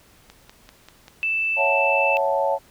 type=click train; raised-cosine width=0.2 ms; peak=-25 dBFS; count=5; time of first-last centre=0.3-1.081 s; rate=5.12 Hz
type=tone; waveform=sine; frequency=2645 Hz; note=E7; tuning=5 cents sharp; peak=-20 dBFS; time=1.23-2.17 s; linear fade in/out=0 ms
type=chord; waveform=sine; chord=F# minor seventh; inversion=second; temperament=equal; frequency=554.4 / 659.3 / 740 / 880 Hz; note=C#5 / E5 / F#5 / A5; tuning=0 / 0 / 0 / 0 cents; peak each=-22 / -26 / -28 / -23 dBFS; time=1.56-2.59 s; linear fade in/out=50 ms
effects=pink hiss -54 dBFS RMS until 2.7 s